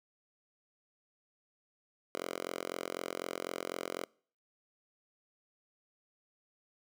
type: tone with high-pass filter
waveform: 5% pulse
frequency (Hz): 44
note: F1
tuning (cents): +14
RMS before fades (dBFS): -40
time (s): 2.15-4.05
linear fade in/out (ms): 0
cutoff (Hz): 470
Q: 1.2
effects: noise-tail reverb RT60 0.5 s tail -26 dB re dry